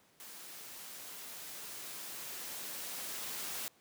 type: noise with level ramp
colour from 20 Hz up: white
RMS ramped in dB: -50 to -40 dBFS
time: 0.2-3.68 s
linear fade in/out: 0 ms
effects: pink hiss -67 dBFS RMS until 3.8 s + high-pass 150 Hz 12 dB/octave